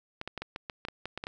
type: clicks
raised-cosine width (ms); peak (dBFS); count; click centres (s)
0.3; -20; 12; 0.214 / 0.276 / 0.377 / 0.42 / 0.561 / 0.698 / 0.851 / 0.885 / 1.056 / 1.176 / 1.239 / 1.269
effects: none